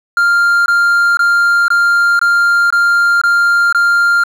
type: tone bursts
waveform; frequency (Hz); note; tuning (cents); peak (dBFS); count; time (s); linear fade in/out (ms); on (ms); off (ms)
triangle; 1396.9; F6; 0; -6; 8; 0.17-4.237; 2; 490; 21
effects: 7-bit